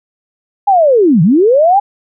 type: linear two-way sweep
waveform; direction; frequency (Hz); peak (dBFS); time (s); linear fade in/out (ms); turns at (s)
sine; down then up; 830.6 to 146.83 to 830.6; -5; 0.67-1.8; 10; 1.22
effects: none